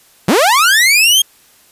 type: linear sweep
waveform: sawtooth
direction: up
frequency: 145.5 to 3271 Hz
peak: -4 dBFS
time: 0.28-1.22 s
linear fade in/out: 5 ms
effects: white hiss -48 dBFS RMS until 1.71 s + resampled to 32000 Hz